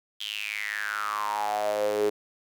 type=tone with high-pass filter sweep; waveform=sawtooth; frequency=104.9 Hz; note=G#2; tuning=18 cents sharp; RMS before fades=-29 dBFS; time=0.2-2.1 s; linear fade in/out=10 ms; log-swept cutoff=3300 to 390 Hz; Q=8.7; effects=none